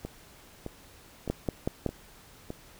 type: two click trains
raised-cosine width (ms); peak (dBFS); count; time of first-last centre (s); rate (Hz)
2; -14 / -22; 4 / 5; 1.3-1.863 / 0.05-2.504; 5.33 / 1.63
effects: pink hiss -54 dBFS RMS until 2.79 s